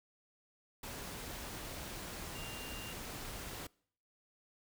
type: tone in noise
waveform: sine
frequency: 2794 Hz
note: F7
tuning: in tune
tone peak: -49 dBFS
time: 2.35-2.93 s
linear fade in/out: 5 ms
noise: pink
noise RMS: -45 dBFS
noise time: 0.83-3.67 s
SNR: -7 dB
effects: noise-tail reverb RT60 0.6 s tail -25 dB re dry